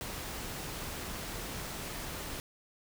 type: noise with amplitude modulation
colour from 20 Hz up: pink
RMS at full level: -39 dBFS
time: 0.01-2.4 s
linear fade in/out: 0 ms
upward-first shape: sine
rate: 216 Hz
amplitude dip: 25%
effects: none